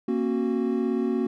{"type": "chord", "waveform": "triangle", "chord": "F# major", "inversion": "first", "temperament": "equal with one note detuned", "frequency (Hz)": [233.1, 270.1, 370], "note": ["A#3", "C#4", "F#4"], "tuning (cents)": [0, -45, 0], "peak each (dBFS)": [-24, -26, -25], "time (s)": [0.08, 1.27], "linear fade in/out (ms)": 5, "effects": []}